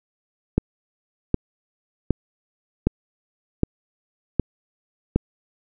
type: click train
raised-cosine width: 3 ms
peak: -4 dBFS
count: 7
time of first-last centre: 0.58-5.16 s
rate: 1.31 Hz
effects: none